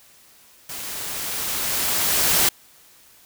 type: noise with level ramp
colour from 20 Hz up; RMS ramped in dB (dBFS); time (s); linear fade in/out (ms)
white; -33 to -17; 0.69-2.49; 5
effects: white hiss -52 dBFS RMS until 3.25 s